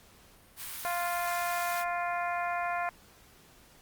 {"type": "high-pass noise", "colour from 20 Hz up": "white", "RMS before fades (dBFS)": -40, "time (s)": [0.56, 1.85], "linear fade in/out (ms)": 50, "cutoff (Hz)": 840, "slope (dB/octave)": 24}
{"type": "harmonic tone", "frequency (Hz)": 349.2, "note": "F4", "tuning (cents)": 0, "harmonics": [2, 3, 4, 5, 6, 7], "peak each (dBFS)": [-32, -36, -38, -40, -42, -43], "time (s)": [0.85, 2.89], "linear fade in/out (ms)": 0}
{"effects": ["pink hiss -58 dBFS RMS until 3.81 s", "Opus 48 kbps"]}